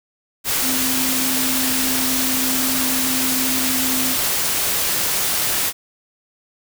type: tone in noise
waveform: sine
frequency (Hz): 259.2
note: C4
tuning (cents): -16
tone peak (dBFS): -24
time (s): 0.61-4.17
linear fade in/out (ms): 50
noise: white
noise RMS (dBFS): -20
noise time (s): 0.44-5.73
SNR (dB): -7
effects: none